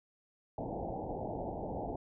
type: low-pass noise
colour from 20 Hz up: white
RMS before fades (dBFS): -39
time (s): 0.58-1.96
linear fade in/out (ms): 2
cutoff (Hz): 860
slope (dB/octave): 96
effects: none